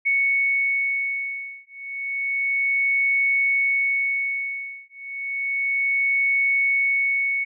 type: beating tone pair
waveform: sine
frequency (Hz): 2217 / 2217.31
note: C#7 / C#7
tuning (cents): 0 / 0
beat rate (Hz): 0.31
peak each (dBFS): -23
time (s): 0.05-7.45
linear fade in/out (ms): 20
effects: none